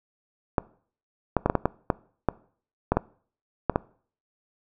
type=clicks; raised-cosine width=1 ms; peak=-6 dBFS; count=12; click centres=0.582 / 1.367 / 1.46 / 1.499 / 1.553 / 1.656 / 1.902 / 2.287 / 2.92 / 2.97 / 3.697 / 3.759 s; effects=noise-tail reverb RT60 0.5 s tail -22 dB re dry